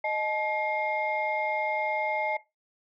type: tone cluster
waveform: sine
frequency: 619 / 860 / 2128 Hz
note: D#5 / A5 / C7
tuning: -9 / -40 / +29 cents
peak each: -30 dBFS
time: 0.04-2.37 s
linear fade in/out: 5 ms
effects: noise-tail reverb RT60 0.2 s tail -17 dB re dry + tanh soft clip ceiling -18 dBFS